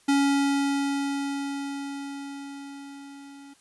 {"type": "tone with level ramp", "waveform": "square", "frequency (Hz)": 279.5, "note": "C#4", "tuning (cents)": 14, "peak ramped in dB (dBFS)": [-19, -45], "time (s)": [0.08, 3.54], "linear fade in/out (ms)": 10, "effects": ["white hiss -60 dBFS RMS until 3.6 s", "resampled to 24000 Hz"]}